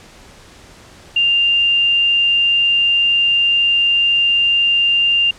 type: tone with frequency modulation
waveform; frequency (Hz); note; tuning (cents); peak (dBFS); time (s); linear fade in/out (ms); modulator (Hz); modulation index
sine; 2794; F7; 0; -11; 1.16-5.31; 5; 22; 0.32
effects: pink hiss -42 dBFS RMS until 5.38 s + low-pass 8000 Hz 12 dB/octave